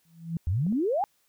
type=tone with exponential growth; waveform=sine; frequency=165.8 Hz; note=E3; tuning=10 cents sharp; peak=-24 dBFS; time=0.05-0.37 s; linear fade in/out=2 ms; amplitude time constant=69 ms
type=exponential sweep; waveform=sine; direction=up; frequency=77.78 to 850 Hz; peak=-23 dBFS; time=0.47-1.04 s; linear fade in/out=0 ms
type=clicks; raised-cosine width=2 ms; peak=-32 dBFS; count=2; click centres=0.666 / 0.725 s
effects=white hiss -69 dBFS RMS until 1.28 s